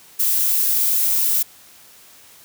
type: noise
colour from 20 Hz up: violet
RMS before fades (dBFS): -18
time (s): 0.19-1.43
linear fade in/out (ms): 10
effects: white hiss -47 dBFS RMS until 2.44 s + high-pass 60 Hz 12 dB/octave